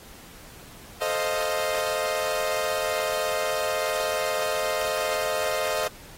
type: chord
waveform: sawtooth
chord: F dominant seventh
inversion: first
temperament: equal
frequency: 440 / 523.3 / 622.3 / 698.5 Hz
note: A4 / C5 / Eb5 / F5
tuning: 0 / 0 / 0 / 0 cents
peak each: -29 / -26 / -23 / -29 dBFS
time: 1.01-5.88 s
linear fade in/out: 10 ms
effects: pink hiss -47 dBFS RMS until 6.17 s + AAC 48 kbps